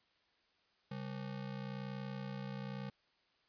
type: ring-modulated tone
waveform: square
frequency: 168 Hz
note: E3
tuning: 33 cents sharp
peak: -39 dBFS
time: 0.91-2.9 s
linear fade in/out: 5 ms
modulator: 30.5 Hz
effects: white hiss -74 dBFS RMS until 3.48 s + resampled to 11025 Hz